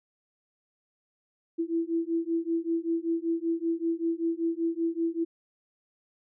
sine beating tone pair, 329.6 / 334.8 Hz, E4 / E4, 0 / +27 cents, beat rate 5.2 Hz, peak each -29 dBFS, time 1.58-5.25 s, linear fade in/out 20 ms, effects none

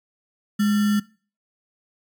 sine tone with sample-and-hold, 207.7 Hz, G#3, in tune, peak -16 dBFS, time 0.59-1 s, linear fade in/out 10 ms, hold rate 1575 Hz, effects noise-tail reverb RT60 0.4 s tail -22 dB re dry + MP3 96 kbps

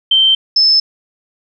sine tone pair in turn, 3120 / 5247 Hz, G7 / E8, -9 / -9 cents, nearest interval major sixth, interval 900 cents, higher second, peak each -7 dBFS, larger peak neither, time 0.11-0.35 / 0.56-0.8 s, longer neither, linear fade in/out 5 ms, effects none

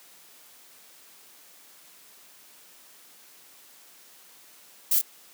violet noise with echo, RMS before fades -22 dBFS, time 4.91-4.99 s, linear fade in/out 5 ms, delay 25 ms, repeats 1, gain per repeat -4 dB, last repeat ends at 5.015 s, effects white hiss -53 dBFS RMS until 5.33 s + high-pass 200 Hz 12 dB/octave

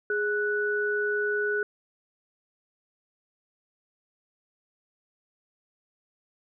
sine tone pair together, 415.3 / 1480 Hz, G#4 / F#6, 0 / 0 cents, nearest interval octave + minor seventh, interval 2200 cents, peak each -27 dBFS, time 0.1-1.63 s, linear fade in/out 2 ms, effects none

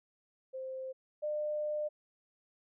sine tone pair in turn, 523.3 / 601.5 Hz, C5 / D5, 0 / +41 cents, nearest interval major second, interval 241 cents, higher second, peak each -38 / -32 dBFS, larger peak second, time 0.53-0.93 / 1.22-1.89 s, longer second, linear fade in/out 20 ms, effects none

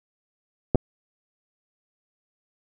clicks, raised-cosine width 2 ms, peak -6 dBFS, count 2, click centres 0.748 / 0.756 s, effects none

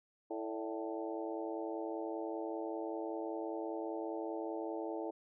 harmonic tone with a mistuned harmonic, 110.2 Hz, A2, 3 cents sharp, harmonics 3 / 4 / 5 / 6 / 7 / 8, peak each -41 / -43 / -45 / -47 / -48 / -49 dBFS, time 0.3-5.11 s, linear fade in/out 10 ms, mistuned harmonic 5, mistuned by +77 cents, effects none

